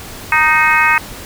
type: harmonic tone with a mistuned harmonic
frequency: 310 Hz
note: D#4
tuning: 6 cents flat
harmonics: 3 / 4 / 5 / 6 / 7 / 8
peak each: -16 / -16 / -16 / -16 / -16 / -16 dBFS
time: 0.32-0.98 s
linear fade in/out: 2 ms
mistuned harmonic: 8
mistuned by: +46 cents
effects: pink hiss -31 dBFS RMS until 1.25 s